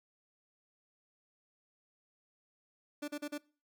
30% pulse tone bursts, 293.7 Hz, D4, in tune, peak -34 dBFS, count 4, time 3.02-3.381 s, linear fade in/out 10 ms, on 61 ms, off 39 ms, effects noise-tail reverb RT60 0.4 s tail -23 dB re dry

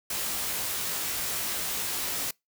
white noise with comb filter, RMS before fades -31 dBFS, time 0.1-2.31 s, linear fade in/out 5 ms, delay 18 ms, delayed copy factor +0.7, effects noise-tail reverb RT60 0.2 s tail -26 dB re dry

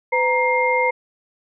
sine tone cluster, 505 / 937 / 2116 Hz, B4 / A#5 / C7, +39 / +9 / +19 cents, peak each -20 dBFS, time 0.12-0.91 s, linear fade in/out 10 ms, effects none

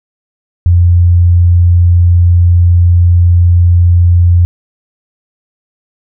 sine tone, 87.31 Hz, F2, in tune, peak -3 dBFS, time 0.66-4.45 s, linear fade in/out 0 ms, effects none

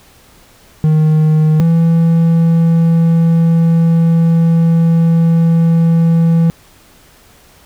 triangle tone pair in turn, 155.56 / 165.79 Hz, D#3 / E3, 0 / +10 cents, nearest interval minor second, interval 110 cents, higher second, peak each -5 dBFS, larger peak neither, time 0.84-1.6 / 1.6-6.5 s, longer second, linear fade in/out 0 ms, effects pink hiss -45 dBFS RMS until 7.65 s

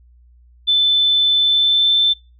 sine tone with pitch glide, 3520 to 3542 Hz, A7 to A7, 0 to +11 cents, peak -11 dBFS, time 0.67-2.14 s, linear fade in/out 20 ms, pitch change +11 cents, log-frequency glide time 1.39-1.93 s, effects noise-tail reverb RT60 0.3 s tail -24 dB re dry + added 60 Hz sine -46 dBFS peak until 2.39 s

